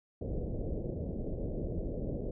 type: low-pass noise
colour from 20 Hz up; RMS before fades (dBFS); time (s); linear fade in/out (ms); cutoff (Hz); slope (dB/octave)
pink; -36; 0.21-2.31; 5; 590; 48
effects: none